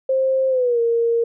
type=tone with pitch glide; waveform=sine; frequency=528 to 465 Hz; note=C5 to A#4; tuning=+16 to -4 cents; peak=-15 dBFS; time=0.09-1.24 s; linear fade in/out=5 ms; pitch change=-220 cents; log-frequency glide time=0.49-0.8 s; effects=none